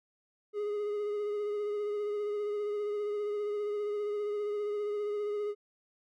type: tone with vibrato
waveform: triangle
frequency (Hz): 415.3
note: G#4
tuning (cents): 0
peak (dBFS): -29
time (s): 0.53-5.55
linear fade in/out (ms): 50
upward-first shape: triangle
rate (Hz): 15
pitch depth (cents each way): 29
effects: none